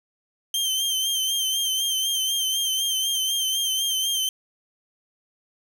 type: tone with vibrato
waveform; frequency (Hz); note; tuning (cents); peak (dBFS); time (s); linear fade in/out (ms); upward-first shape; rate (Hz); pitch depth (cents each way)
sawtooth; 3136; G7; 0; -19; 0.54-4.29; 2; sine; 4; 45
effects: none